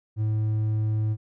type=tone with hard clipping; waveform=sine; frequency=108.1 Hz; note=A2; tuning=30 cents flat; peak=-23 dBFS; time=0.16-1.17 s; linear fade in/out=50 ms; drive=3 dB; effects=none